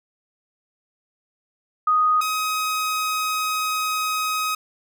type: tone pair in turn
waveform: sine / sawtooth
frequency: 1244.5 / 1261.9 Hz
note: D#6 / D#6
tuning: 0 / +24 cents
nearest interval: unison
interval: 24 cents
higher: second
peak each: -15 / -18 dBFS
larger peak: first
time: 1.87-2.21 / 2.21-4.55 s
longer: second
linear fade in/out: 5 ms
effects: none